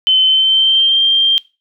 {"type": "tone with pitch glide", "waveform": "sine", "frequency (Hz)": [3062, 3175], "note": ["G7", "G7"], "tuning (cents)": [-41, 21], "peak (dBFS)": -8, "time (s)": [0.07, 1.38], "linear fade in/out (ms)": 0, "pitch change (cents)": 62, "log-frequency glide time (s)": [0.25, 1.01], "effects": ["noise-tail reverb RT60 0.3 s tail -21 dB re dry"]}